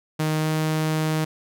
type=tone with pitch glide; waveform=sawtooth; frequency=155.56 to 156.55 Hz; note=D#3 to D#3; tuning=0 to +11 cents; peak=-17 dBFS; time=0.19-1.25 s; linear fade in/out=10 ms; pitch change=+11 cents; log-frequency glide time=0.4-0.47 s; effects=none